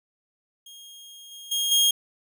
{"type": "tone with level steps", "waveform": "sawtooth", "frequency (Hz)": 3248, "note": "G#7", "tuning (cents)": -39, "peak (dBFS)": [-40, -37, -20, -14], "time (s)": [0.66, 1.91], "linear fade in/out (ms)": 5, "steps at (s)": [1.31, 1.51, 1.71], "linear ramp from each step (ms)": 10, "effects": []}